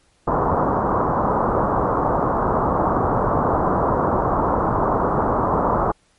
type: low-pass noise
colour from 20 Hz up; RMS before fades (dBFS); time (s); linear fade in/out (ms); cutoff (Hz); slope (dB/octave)
white; -19; 0.27-5.92; 10; 1200; 48
effects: pink hiss -60 dBFS RMS until 6.18 s + MP3 48 kbps

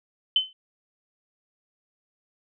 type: tone with exponential decay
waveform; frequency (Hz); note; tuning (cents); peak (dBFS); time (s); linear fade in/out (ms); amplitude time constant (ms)
sine; 3054; G7; -46; -14; 0.36-0.53; 2; 35
effects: none

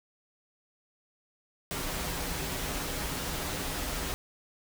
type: noise with comb filter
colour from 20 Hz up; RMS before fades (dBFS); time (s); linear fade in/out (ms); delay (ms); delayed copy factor
pink; -34; 1.71-4.14; 0; 9; -0.5
effects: none

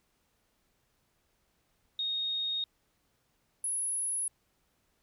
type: tone pair in turn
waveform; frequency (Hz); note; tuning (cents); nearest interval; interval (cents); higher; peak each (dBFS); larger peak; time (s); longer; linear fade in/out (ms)
sine; 3723 / 10530; A#7 / E9; -3 / -3; octave + tritone; 1800; second; -30 / -30; neither; 1.99-2.64 / 3.64-4.28; first; 2
effects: pink hiss -74 dBFS RMS until 5.02 s

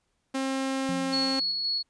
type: tone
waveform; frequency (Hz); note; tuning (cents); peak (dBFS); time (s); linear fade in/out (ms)
sawtooth; 267.1; C4; +36; -23; 0.34-1.4; 10
type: tone with exponential decay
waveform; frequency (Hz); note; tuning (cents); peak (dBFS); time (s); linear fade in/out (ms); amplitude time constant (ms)
sine; 176.6; F3; +20; -30; 0.89-1.77; 0; 190
type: tone with tremolo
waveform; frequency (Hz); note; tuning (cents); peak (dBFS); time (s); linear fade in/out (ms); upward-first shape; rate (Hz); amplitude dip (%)
sine; 4364; C#8; -28; -25; 1.12-1.83; 20; square; 3.8; 25
effects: pink hiss -75 dBFS RMS until 1.89 s + resampled to 22050 Hz

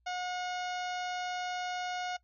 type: harmonic tone with a mistuned harmonic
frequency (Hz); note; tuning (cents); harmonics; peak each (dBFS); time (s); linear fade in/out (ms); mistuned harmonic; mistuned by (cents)
724; F#5; -38; 1 / 2 / 3 / 4 / 5 / 6 / 7 / 8 / 9; -35 / -41 / -45 / -47 / -49 / -51 / -52 / -53 / -54; 0.06-2.17; 10; 8; -26
effects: noise-tail reverb RT60 0.1 s tail -20 dB re dry + added 60 Hz sine -69 dBFS peak until 2.23 s

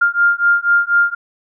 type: beating tone pair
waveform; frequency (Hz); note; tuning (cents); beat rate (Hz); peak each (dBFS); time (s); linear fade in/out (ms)
sine; 1400 / 1404.1; F6 / F6; +4 / +9; 4.1; -14; 0.01-1.15; 10
effects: none

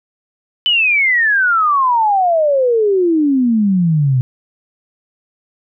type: exponential sweep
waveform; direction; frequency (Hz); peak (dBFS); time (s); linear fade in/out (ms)
sine; down; 3028 to 123.47; -10; 0.66-4.21; 0
effects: none

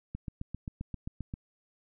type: click train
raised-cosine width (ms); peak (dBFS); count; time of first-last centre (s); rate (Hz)
5; -24; 10; 0.15-1.339; 7.57
effects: none

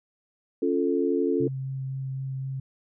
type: chord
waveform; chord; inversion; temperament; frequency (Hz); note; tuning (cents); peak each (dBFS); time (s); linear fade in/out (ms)
sine; Db augmented; none; equal; 277.2 / 349.2 / 440; Db4 / F4 / A4; 0 / 0 / 0; -26; 0.62-1.48; 5
type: tone with vibrato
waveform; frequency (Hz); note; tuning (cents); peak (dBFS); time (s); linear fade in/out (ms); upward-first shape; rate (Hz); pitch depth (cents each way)
sine; 133.5; C3; +35; -29; 1.4-2.6; 5; sine; 3.9; 9
effects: none

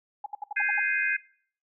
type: tone bursts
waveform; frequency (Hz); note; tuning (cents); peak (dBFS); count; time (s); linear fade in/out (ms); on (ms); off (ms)
sine; 827; G#5; -8; -30; 7; 0.24-0.796; 5; 22; 67
type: chord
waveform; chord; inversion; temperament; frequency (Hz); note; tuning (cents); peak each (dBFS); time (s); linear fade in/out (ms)
sine; Ab major seventh; third; equal; 1568 / 1661.2 / 2093 / 2489; G6 / Ab6 / C7 / Eb7; 0 / 0 / 0 / 0; -29; 0.56-1.17; 10
effects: noise-tail reverb RT60 0.5 s tail -21 dB re dry

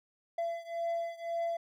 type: beating tone pair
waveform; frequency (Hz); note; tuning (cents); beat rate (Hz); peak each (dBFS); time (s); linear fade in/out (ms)
triangle; 675 / 676.9; E5 / E5; +41 / +46; 1.9; -33 / -35; 0.38-1.57; 5
effects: none

